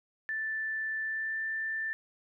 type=tone with pitch glide; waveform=sine; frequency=1762 to 1775.3 Hz; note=A6 to A6; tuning=+2 to +15 cents; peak=-31 dBFS; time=0.29-1.93 s; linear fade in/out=0 ms; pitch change=+13 cents; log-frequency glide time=1.01-1.4 s; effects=none